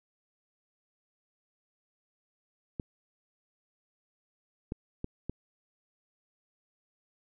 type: clicks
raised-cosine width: 3 ms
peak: -21 dBFS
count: 4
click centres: 2.798 / 4.721 / 5.044 / 5.296 s
effects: none